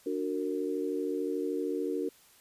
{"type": "chord", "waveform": "sine", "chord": "D augmented", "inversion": "none", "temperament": "just", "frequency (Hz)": [293.7, 367.1, 458.9], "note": ["D4", "F#4", "A#4"], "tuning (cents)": [0, -14, -27], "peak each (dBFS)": -34, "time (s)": [0.06, 2.09], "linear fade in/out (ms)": 5, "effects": ["white hiss -60 dBFS RMS until 2.4 s", "resampled to 32000 Hz"]}